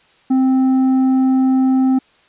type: tone with tanh clipping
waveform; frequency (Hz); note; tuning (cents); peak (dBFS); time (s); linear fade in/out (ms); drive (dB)
sine; 261.6; C4; 0; -12; 0.3-1.99; 10; 6
effects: white hiss -53 dBFS RMS until 2.28 s + resampled to 8000 Hz